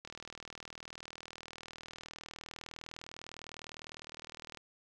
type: click train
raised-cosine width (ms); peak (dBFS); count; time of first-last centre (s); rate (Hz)
0.2; -28; 181; 0.05-4.573; 39.8
effects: none